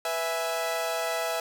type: chord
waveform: sawtooth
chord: E major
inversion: second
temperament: equal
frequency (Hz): 493.9 / 659.3 / 830.6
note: B4 / E5 / G#5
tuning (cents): 0 / 0 / 0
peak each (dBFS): -31 / -25 / -31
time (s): 0.05-1.4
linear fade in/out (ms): 2
effects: none